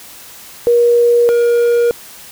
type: tone pair in turn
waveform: sine / triangle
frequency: 476.1 / 474.3 Hz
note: A#4 / A#4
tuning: +37 / +30 cents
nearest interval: unison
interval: 7 cents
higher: first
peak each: -7 dBFS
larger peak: neither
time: 0.67-1.29 / 1.29-1.91 s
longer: neither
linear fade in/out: 0 ms
effects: white hiss -36 dBFS RMS until 2.31 s